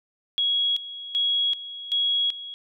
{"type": "tone with tremolo", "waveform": "sine", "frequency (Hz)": 3322, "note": "G#7", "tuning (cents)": 0, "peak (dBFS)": -20, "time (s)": [0.38, 2.54], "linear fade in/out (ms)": 0, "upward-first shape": "square", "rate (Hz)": 1.3, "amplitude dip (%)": 80, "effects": []}